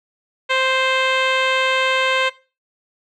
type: tone with low-pass filter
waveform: 10% pulse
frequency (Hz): 523.3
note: C5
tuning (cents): 0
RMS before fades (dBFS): -18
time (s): 0.49-2.3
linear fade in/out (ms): 20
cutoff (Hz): 3600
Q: 1.2
effects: noise-tail reverb RT60 0.3 s tail -17 dB re dry